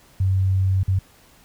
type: tone with dropouts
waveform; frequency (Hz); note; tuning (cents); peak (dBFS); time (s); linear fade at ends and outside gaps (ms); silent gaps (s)
sine; 95; F#2; +46; -16; 0.2-0.99; 5; 0.833-0.88
effects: pink hiss -53 dBFS RMS until 1.44 s